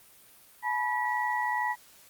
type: tone cluster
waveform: sine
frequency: 855 / 977 / 1938 Hz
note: A5 / B5 / B6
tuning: -50 / -19 / -33 cents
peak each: -31 dBFS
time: 0.62-1.76 s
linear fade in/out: 50 ms
effects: white hiss -56 dBFS RMS until 2.09 s + Opus 32 kbps